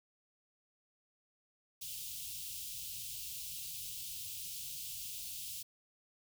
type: band-stop noise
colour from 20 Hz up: white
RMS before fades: -44 dBFS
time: 1.81-5.63 s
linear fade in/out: 10 ms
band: 160 to 2700 Hz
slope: 48 dB/octave
effects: none